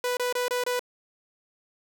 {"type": "tone bursts", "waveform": "sawtooth", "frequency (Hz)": 493.9, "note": "B4", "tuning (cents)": 0, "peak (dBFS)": -21, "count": 5, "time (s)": [0.04, 0.794], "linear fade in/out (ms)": 2, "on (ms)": 130, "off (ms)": 26, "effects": []}